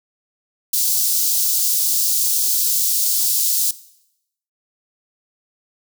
white high-pass noise, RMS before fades -18 dBFS, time 0.73-3.71 s, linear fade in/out 5 ms, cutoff 4500 Hz, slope 24 dB/octave, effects noise-tail reverb RT60 0.8 s tail -18 dB re dry

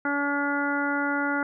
harmonic tone, 285.3 Hz, C#4, 50 cents sharp, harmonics 1 / 2 / 3 / 4 / 5 / 6 / 7, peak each -28 / -34 / -32 / -37 / -27 / -40 / -37 dBFS, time 0.05-1.43 s, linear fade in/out 2 ms, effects none

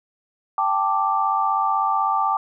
sine chord, G suspended second, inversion none, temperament equal, 784 / 880 / 1174.7 Hz, G5 / A5 / D6, 0 / 0 / 0 cents, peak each -23 / -23 / -21 dBFS, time 0.58-2.37 s, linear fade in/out 2 ms, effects none

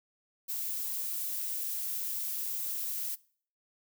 violet noise, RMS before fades -35 dBFS, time 0.48-3.16 s, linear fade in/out 20 ms, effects noise-tail reverb RT60 0.5 s tail -22 dB re dry

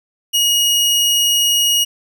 sawtooth tone, 2884 Hz, F#7, 45 cents flat, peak -9 dBFS, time 0.33-1.85 s, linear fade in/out 20 ms, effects none

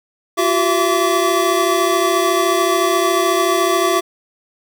square tone cluster, 346.8 / 380.7 / 672 / 1151 Hz, F4 / F#4 / E5 / D6, -12 / +49 / +33 / -35 cents, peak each -20 dBFS, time 0.37-4.01 s, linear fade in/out 20 ms, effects none

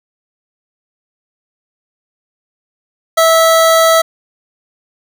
25% pulse tone, 653 Hz, E5, 17 cents flat, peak -3 dBFS, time 3.17-4.02 s, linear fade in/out 10 ms, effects none

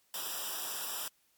white noise with comb filter, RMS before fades -38 dBFS, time 0.14-1.08 s, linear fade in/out 2 ms, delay 0.46 ms, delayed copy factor -0.9, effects white hiss -71 dBFS RMS until 1.37 s + MP3 96 kbps

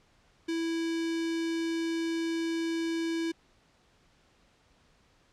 square tone with notch filter, 330 Hz, E4, 2 cents sharp, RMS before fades -31 dBFS, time 0.48-3.32 s, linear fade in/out 10 ms, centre 870 Hz, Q 0.97, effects pink hiss -65 dBFS RMS until 5.32 s + low-pass 6000 Hz 12 dB/octave

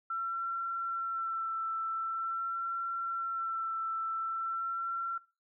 sine tone with vibrato, 1345 Hz, E6, 34 cents sharp, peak -32 dBFS, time 0.1-5.18 s, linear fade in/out 5 ms, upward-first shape sine, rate 0.45 Hz, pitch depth 19 cents each way, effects noise-tail reverb RT60 0.3 s tail -20 dB re dry

